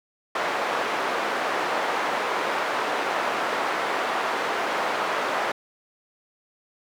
white band-pass noise, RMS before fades -26 dBFS, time 0.35-5.52 s, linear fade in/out 5 ms, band 430 to 1300 Hz, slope 12 dB/octave, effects none

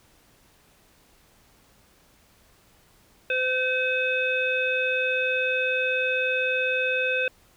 harmonic tone, 512 Hz, C5, 38 cents flat, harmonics 1 / 3 / 5 / 7, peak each -27 / -28 / -25 / -37 dBFS, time 3.3-7.28 s, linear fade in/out 2 ms, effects pink hiss -59 dBFS RMS until 7.56 s

